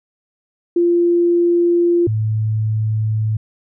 sine tone pair in turn, 345.7 / 108.89 Hz, F4 / A2, -18 / -18 cents, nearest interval octave + minor sixth, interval 2000 cents, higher first, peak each -11 / -15 dBFS, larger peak first, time 0.76-2.07 / 2.07-3.37 s, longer first, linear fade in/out 5 ms, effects none

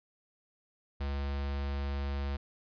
square tone with notch filter, 69.9 Hz, C#2, 15 cents sharp, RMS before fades -34 dBFS, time 1-2.37 s, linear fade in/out 10 ms, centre 280 Hz, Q 1.8, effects resampled to 11025 Hz

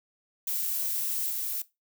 violet noise with level steps, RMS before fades -30 / -32 dBFS, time 0.47-1.62 s, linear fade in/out 5 ms, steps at 1.3 s, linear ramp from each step 2 ms, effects noise-tail reverb RT60 0.2 s tail -17 dB re dry

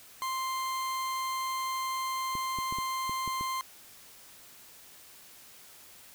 40% pulse tone, 1048 Hz, C6, 2 cents sharp, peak -30 dBFS, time 0.22-3.61 s, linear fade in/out 0 ms
clicks, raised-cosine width 3 ms, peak -28 dBFS, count 7, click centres 2.353 / 2.587 / 2.725 / 2.786 / 3.095 / 3.277 / 3.41 s
effects white hiss -53 dBFS RMS until 6.14 s

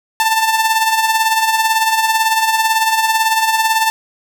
sawtooth tone with tremolo, 888 Hz, A5, 16 cents sharp, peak -6 dBFS, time 0.2-3.9 s, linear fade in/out 0 ms, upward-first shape sine, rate 18 Hz, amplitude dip 55%, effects none

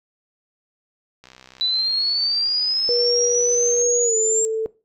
click train, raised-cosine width 0.2 ms, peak -26 dBFS, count 166, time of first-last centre 1.24-3.814 s, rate 64.1 Hz
sine exponential sweep, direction up, 3951 to 7459 Hz, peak -18 dBFS, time 1.61-4.45 s, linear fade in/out 0 ms
sine tone with pitch glide, 480 to 442.7 Hz, B4 to A4, -49 to +11 cents, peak -19 dBFS, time 2.89-4.66 s, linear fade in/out 0 ms, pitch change -140 cents, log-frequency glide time 4.03-4.16 s
effects noise-tail reverb RT60 0.3 s tail -19 dB re dry

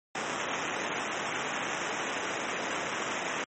blue noise with sample-and-hold, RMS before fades -33 dBFS, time 0.15-3.44 s, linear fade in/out 2 ms, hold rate 4410 Hz, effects high-pass 200 Hz 12 dB/octave + MP3 32 kbps

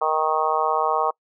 harmonic tone, 156.5 Hz, D#3, 10 cents sharp, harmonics 3 / 4 / 5 / 6 / 7 / 8, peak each -27 / -27 / -24 / -26 / -24 / -29 dBFS, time 0.01-1.11 s, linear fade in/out 10 ms, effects noise-tail reverb RT60 0.1 s tail -26 dB re dry

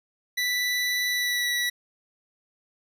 25% pulse tone with pitch glide, 1975.5 to 1949.4 Hz, B6 to B6, 0 to -23 cents, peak -20 dBFS, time 0.37-1.7 s, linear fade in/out 10 ms, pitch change -23 cents, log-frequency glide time 1.08-1.49 s, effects none

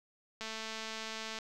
click train, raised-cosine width 0.2 ms, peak -24 dBFS, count 217, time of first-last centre 0.41-1.387 s, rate 221 Hz, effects none

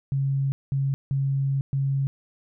sine tone bursts at uneven times, 137 Hz, C#3, 20 cents flat, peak -21 dBFS, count 4, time 0.12-0.52 / 0.72-0.94 / 1.11-1.61 / 1.73-2.07 s, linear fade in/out 0 ms, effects none

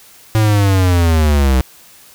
square linear sweep, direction down, 110.8 to 62.7 Hz, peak -10 dBFS, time 0.35-1.61 s, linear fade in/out 0 ms, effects white hiss -43 dBFS RMS until 2.14 s

